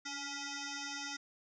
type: tone with frequency modulation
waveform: sine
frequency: 1975.5 Hz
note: B6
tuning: in tune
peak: -39 dBFS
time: 0.05-1.17 s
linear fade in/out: 10 ms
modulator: 563 Hz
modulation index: 7.7
effects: none